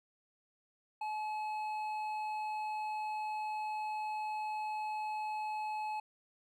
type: tone with hard clipping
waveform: sine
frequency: 856 Hz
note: A5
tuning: 48 cents flat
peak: -37 dBFS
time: 1.01-6 s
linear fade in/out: 5 ms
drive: 7 dB
effects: none